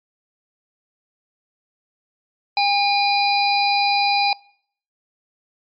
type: harmonic tone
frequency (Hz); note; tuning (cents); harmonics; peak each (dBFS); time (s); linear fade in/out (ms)
810; G#5; -43; 1 / 3 / 5 / 6; -17 / -22 / -24 / -25; 2.57-4.33; 2
effects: noise-tail reverb RT60 0.6 s tail -24 dB re dry + MP3 48 kbps